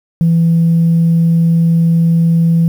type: tone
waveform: sine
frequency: 166.4 Hz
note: E3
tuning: 17 cents sharp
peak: -6 dBFS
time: 0.21-2.68 s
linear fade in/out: 0 ms
effects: tanh soft clip ceiling -4 dBFS + 7-bit